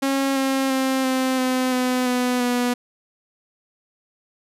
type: tone with pitch steps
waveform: sawtooth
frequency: 272.3 / 268.2 / 264.2 / 260.3 / 256.4 / 252.6 / 248.8 / 245.1 Hz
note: C#4 / C4 / C4 / C4 / C4 / B3 / B3 / B3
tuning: -31 / +43 / +17 / -9 / -35 / +39 / +13 / -13 cents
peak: -15 dBFS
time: 0.02-2.74 s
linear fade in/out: 10 ms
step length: 340 ms
effects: resampled to 32000 Hz